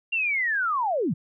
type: linear sweep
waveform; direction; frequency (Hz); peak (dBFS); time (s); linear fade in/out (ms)
sine; down; 2794 to 121.3; -22; 0.12-1.14; 10
effects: none